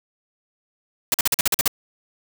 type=noise bursts; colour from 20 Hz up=white; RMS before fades=-18 dBFS; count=9; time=1.12-1.678 s; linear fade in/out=2 ms; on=22 ms; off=45 ms; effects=none